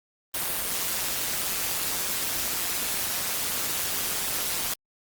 white noise with amplitude modulation, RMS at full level -25 dBFS, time 0.34-4.74 s, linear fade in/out 5 ms, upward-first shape sine, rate 183 Hz, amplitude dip 75%, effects Opus 32 kbps

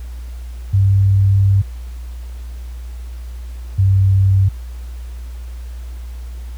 sine tone pair in turn, 98.1 / 96.69 Hz, G2 / G2, +2 / -23 cents, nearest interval unison, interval 25 cents, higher first, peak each -9 dBFS, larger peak neither, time 0.73-1.62 / 3.78-4.49 s, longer first, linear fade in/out 10 ms, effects added 60 Hz sine -26 dBFS peak until 6.57 s + pink hiss -47 dBFS RMS until 6.57 s

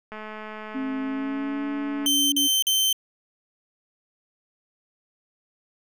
click train, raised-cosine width 0.5 ms, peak -23 dBFS, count 418, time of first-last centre 0.12-2.06 s, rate 215 Hz
sine tone with pitch glide, 266.3 to 283.8 Hz, C4 to C#4, +31 to +41 cents, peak -26 dBFS, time 0.74-2.48 s, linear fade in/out 20 ms, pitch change +110 cents, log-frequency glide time 0.98-1.67 s
sawtooth tone bursts, 3100 Hz, G7, 20 cents flat, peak -16 dBFS, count 3, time 2.06-2.928 s, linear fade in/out 2 ms, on 260 ms, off 44 ms
effects none

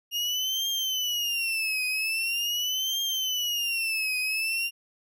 35% pulse tone with vibrato, 2832 Hz, F7, 23 cents sharp, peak -24 dBFS, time 0.11-4.71 s, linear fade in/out 50 ms, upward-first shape triangle, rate 0.43 Hz, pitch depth 220 cents each way, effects none

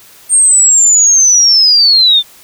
sine linear sweep, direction down, 8700 to 3520 Hz, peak -4 dBFS, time 0.29-2.23 s, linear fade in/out 50 ms, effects white hiss -40 dBFS RMS until 2.43 s

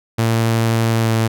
sawtooth tone with pitch glide, 114 to 112.63 Hz, A#2 to A2, -38 to +41 cents, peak -10 dBFS, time 0.18-1.28 s, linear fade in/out 10 ms, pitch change -21 cents, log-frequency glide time 0.87-1.16 s, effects none

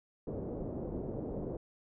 white low-pass noise, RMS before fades -39 dBFS, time 0.27-1.57 s, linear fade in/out 2 ms, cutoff 500 Hz, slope 24 dB/octave, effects none

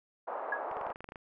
pink band-pass noise, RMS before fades -38 dBFS, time 0.27-0.93 s, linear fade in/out 10 ms, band 540 to 1100 Hz, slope 24 dB/octave
sine tone with exponential decay, 1661.2 Hz, G#6, in tune, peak -27 dBFS, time 0.52-0.64 s, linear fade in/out 5 ms, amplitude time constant 26 ms
clicks, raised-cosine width 0.5 ms, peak -29 dBFS, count 11, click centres 0.714 / 0.769 / 0.813 / 0.867 / 0.903 / 0.959 / 1.006 / 1.043 / 1.089 / 1.121 / 1.158 s
effects none

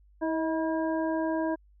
harmonic tone with a mistuned harmonic, 322.9 Hz, E4, 36 cents flat, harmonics 1 / 2 / 3 / 5, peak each -28 / -31 / -35 / -40 dBFS, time 0.21-1.56 s, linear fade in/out 20 ms, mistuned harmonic 2, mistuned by -28 cents, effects added 50 Hz sine -56 dBFS peak until 1.8 s

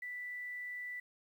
sine tone with quantisation, 1975.5 Hz, B6, in tune, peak -40 dBFS, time 0.02-1 s, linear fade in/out 5 ms, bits 11, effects none

